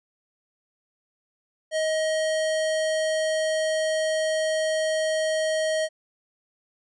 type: tone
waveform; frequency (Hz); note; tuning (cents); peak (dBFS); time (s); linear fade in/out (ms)
square; 630; D#5; +21; -23; 1.71-5.89; 50
effects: resampled to 22050 Hz